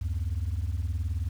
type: beating tone pair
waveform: sine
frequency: 72.9 / 91.9 Hz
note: D2 / F#2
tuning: -12 / -11 cents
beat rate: 19 Hz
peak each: -28 dBFS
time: 0.01-1.29 s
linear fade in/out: 10 ms
effects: tanh soft clip ceiling -24 dBFS + 9-bit